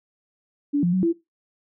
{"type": "tone with pitch steps", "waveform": "sine", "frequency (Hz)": [287.9, 175.4, 185.8, 335.8], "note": ["D4", "F3", "F#3", "E4"], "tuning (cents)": [-34, 8, 7, 32], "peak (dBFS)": -17, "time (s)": [0.73, 1.13], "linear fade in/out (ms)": 20, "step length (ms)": 100, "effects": ["noise-tail reverb RT60 0.2 s tail -19 dB re dry"]}